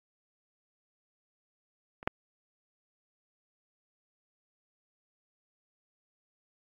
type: clicks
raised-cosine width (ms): 0.5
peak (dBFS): -29 / -11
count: 2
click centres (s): 2.029 / 2.075
effects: AAC 32 kbps